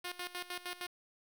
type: tone with tremolo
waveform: 5% pulse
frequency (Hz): 356.5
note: F4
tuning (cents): +36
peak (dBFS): -27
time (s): 0.04-0.87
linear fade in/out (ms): 10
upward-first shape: square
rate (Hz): 6.5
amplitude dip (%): 80
effects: 10-bit